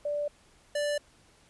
sine / square tone pair in turn, 586 / 586 Hz, D5 / D5, -4 / -4 cents, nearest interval unison, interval 0 cents, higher neither, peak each -28 dBFS, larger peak neither, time 0.05-0.28 / 0.75-0.98 s, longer neither, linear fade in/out 5 ms, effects pink hiss -61 dBFS RMS until 1.49 s + resampled to 24000 Hz

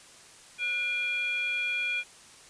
sine tone with frequency modulation, 2403 Hz, D7, 39 cents sharp, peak -27 dBFS, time 0.58-2.04 s, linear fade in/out 50 ms, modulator 935 Hz, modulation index 0.54, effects white hiss -52 dBFS RMS until 2.49 s + resampled to 22050 Hz

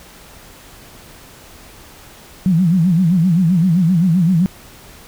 sine tone with vibrato, 174.61 Hz, F3, in tune, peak -10 dBFS, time 2.46-4.46 s, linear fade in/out 0 ms, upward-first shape sine, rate 7.7 Hz, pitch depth 160 cents each way, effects pink hiss -41 dBFS RMS until 5.07 s

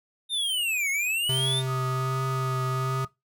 square linear two-way sweep, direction down then up, 3676 to 2148 to 3676 Hz, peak -25 dBFS, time 0.29-1.63 s, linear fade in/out 50 ms, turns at 0.9 s
square tone with vibrato, 130.81 Hz, C3, in tune, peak -27 dBFS, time 1.29-3.05 s, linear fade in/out 5 ms, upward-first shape triangle, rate 1.3 Hz, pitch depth 18 cents each way
sine tone, 1244.5 Hz, D#6, in tune, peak -31 dBFS, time 1.66-3.08 s, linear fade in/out 50 ms
effects noise-tail reverb RT60 0.2 s tail -21 dB re dry

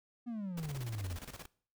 triangle exponential sweep, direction down, 246.9 to 81.7 Hz, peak -35 dBFS, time 0.26-1.18 s, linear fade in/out 20 ms
pink noise with tremolo, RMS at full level -46 dBFS, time 0.57-1.46 s, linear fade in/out 5 ms, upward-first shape square, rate 17 Hz, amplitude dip 75%
effects noise-tail reverb RT60 0.5 s tail -22 dB re dry

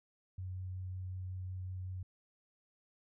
sine tone with vibrato, 92.5 Hz, F#2, in tune, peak -39 dBFS, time 0.38-2.03 s, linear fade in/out 5 ms, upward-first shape sine, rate 5.4 Hz, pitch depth 8 cents each way, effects none

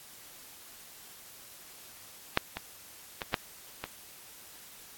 clicks, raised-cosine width 0.3 ms, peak -6 / -19 / -18 / -10 / -19 dBFS, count 5, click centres 2.374 / 2.57 / 3.218 / 3.342 / 3.84 s, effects white hiss -51 dBFS RMS until 4.97 s + AAC 64 kbps

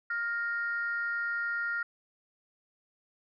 sine tone pair together, 1408.2 / 1855 Hz, F6 / A#6, +14 / -9 cents, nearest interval perfect fourth, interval 477 cents, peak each -30 / -35 dBFS, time 0.1-1.83 s, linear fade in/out 5 ms, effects tanh soft clip ceiling -22 dBFS

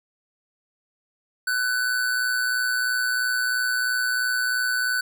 square tone with amplitude modulation, 1500 Hz, F#6, 23 cents sharp, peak -20 dBFS, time 1.47-5.01 s, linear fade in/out 5 ms, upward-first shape sine, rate 123 Hz, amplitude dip 50%, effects none

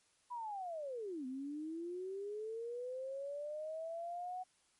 sine linear two-way sweep, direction down then up, 996 to 252 to 744 Hz, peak -40 dBFS, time 0.3-4.44 s, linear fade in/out 20 ms, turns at 1.26 s, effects white hiss -73 dBFS RMS until 4.79 s + MP3 48 kbps

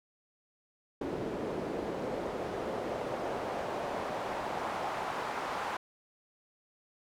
pink noise with band-pass filter sweep, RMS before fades -36 dBFS, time 1.01-5.77 s, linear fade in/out 5 ms, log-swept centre 360 to 1000 Hz, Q 1.5, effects none

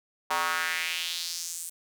square tone with high-pass filter sweep, 85 Hz, F2, 46 cents flat, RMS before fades -31 dBFS, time 0.3-1.7 s, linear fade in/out 10 ms, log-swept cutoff 920 to 9200 Hz, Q 2.5, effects none

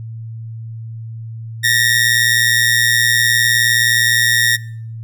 sawtooth ring-modulated tone, 1844 Hz, A#6, 19 cents flat, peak -5 dBFS, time 1.63-4.57 s, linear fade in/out 20 ms, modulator 59.7 Hz, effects noise-tail reverb RT60 0.6 s tail -24 dB re dry + added 113 Hz sine -26 dBFS peak until 5.03 s

